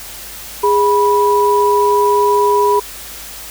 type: tone pair together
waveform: sine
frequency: 412 / 979.9 Hz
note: G#4 / B5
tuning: -14 / -14 cents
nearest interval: octave + minor third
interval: 1500 cents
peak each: -12 dBFS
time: 0.63-2.8 s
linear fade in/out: 10 ms
effects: added 50 Hz sine -41 dBFS peak until 3.5 s + white hiss -31 dBFS RMS until 3.5 s